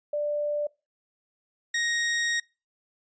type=tone pair in turn; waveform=sine / sawtooth; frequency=590 / 1873.1 Hz; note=D5 / A#6; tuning=+8 / +8 cents; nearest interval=octave + minor sixth; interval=2000 cents; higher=second; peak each=-25 / -21 dBFS; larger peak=second; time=0.13-0.67 / 1.74-2.4 s; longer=second; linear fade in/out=5 ms; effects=noise-tail reverb RT60 0.3 s tail -25 dB re dry + resampled to 16000 Hz